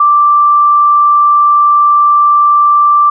sine tone, 1174.7 Hz, D6, in tune, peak -4 dBFS, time 0-3.1 s, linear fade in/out 5 ms, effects none

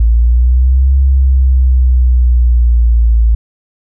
sine linear two-way sweep, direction up then down, 55.7 to 67.4 to 55.7 Hz, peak -5 dBFS, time 0-3.35 s, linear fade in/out 5 ms, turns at 0.96 s, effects none

